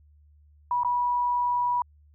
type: tone with dropouts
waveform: sine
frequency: 975 Hz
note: B5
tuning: 23 cents flat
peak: -22 dBFS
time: 0.71-1.82 s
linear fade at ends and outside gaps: 2 ms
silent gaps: 0.834-0.847 s
effects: added 74 Hz sine -54 dBFS peak until 2.14 s